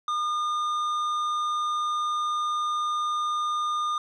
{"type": "tone with tanh clipping", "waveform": "sine", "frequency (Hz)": 1214, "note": "D#6", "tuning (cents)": -43, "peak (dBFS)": -26, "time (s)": [0.08, 3.98], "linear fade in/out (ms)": 2, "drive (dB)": 9, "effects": []}